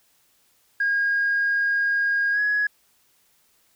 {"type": "tone with pitch glide", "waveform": "sine", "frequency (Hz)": [1629, 1675.8], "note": ["G#6", "G#6"], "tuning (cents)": [-34, 15], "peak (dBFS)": -18, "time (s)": [0.8, 2.67], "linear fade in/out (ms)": 5, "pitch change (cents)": 49, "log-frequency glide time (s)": [2.32, 2.4], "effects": ["tanh soft clip ceiling -15 dBFS", "white hiss -63 dBFS RMS until 3.75 s"]}